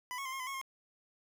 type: tone with pitch steps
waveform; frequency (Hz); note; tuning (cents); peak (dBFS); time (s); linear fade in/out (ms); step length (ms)
25% pulse; 996 / 1099 / 1043 / 1073 / 1018 / 1094 / 1069; B5 / C#6 / C6 / C6 / C6 / C#6 / C6; +14 / -15 / -6 / +43 / -48 / -23 / +37; -34; 0.11-0.614; 0; 72
effects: none